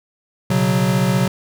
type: chord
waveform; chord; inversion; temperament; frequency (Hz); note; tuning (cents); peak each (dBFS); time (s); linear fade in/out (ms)
square; B suspended second; none; equal; 123.47 / 138.59 / 185; B2 / C#3 / F#3; 0 / 0 / 0; -21 / -21 / -18; 0.5-1.28; 5
effects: none